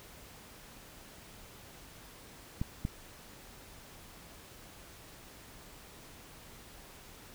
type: clicks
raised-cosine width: 5 ms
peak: -20 dBFS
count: 2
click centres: 2.615 / 2.851 s
effects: pink hiss -53 dBFS RMS until 7.34 s